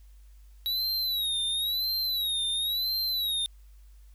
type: tone with vibrato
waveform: square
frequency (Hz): 3872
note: B7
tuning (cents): -35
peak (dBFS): -27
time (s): 0.66-3.46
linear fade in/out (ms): 0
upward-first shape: sine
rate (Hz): 0.97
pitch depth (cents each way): 120
effects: added 50 Hz sine -49 dBFS peak until 4.14 s + white hiss -68 dBFS RMS until 4.14 s